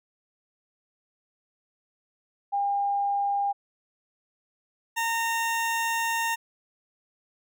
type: tone pair in turn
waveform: sine / 20% pulse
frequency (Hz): 804 / 917.8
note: G5 / A#5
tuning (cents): +44 / -27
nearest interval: major second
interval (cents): 229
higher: second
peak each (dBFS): -23 / -20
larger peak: second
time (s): 2.52-3.53 / 4.96-6.36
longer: second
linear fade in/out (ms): 20
effects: none